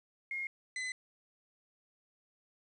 sine / 40% pulse tone pair in turn, 2142 / 2022 Hz, C7 / B6, +40 / +40 cents, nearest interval minor second, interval 100 cents, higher first, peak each -35 / -35 dBFS, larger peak neither, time 0.31-0.47 / 0.76-0.92 s, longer neither, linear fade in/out 2 ms, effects resampled to 22050 Hz + 11-bit

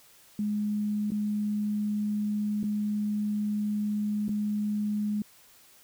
sine tone with dropouts, 209 Hz, G#3, 11 cents sharp, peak -26 dBFS, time 0.39-5.22 s, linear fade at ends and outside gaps 2 ms, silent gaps 1.105-1.118 / 2.631-2.639 / 4.282-4.291 s, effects white hiss -57 dBFS RMS until 5.83 s

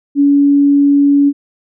sine tone, 283.6 Hz, C#4, 40 cents sharp, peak -6 dBFS, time 0.15-1.33 s, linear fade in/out 50 ms, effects none

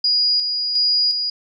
sine tone with tremolo, 4889 Hz, D#8, 31 cents flat, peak -14 dBFS, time 0.04-1.3 s, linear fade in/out 5 ms, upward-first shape square, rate 1.4 Hz, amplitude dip 45%, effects none

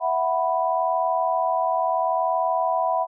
sine chord, E suspended second, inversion none, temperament equal, 659.3 / 740 / 987.8 Hz, E5 / F#5 / B5, 0 / 0 / 0 cents, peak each -24 dBFS, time 0-3.07 s, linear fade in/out 50 ms, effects none

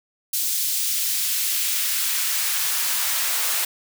white noise with high-pass filter sweep, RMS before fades -23 dBFS, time 0.33-3.65 s, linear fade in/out 5 ms, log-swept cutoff 4500 to 730 Hz, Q 0.78, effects none

